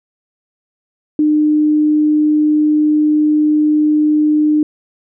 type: tone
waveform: sine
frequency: 302.8 Hz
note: D#4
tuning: 47 cents flat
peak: -9 dBFS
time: 1.19-4.63 s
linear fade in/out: 2 ms
effects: none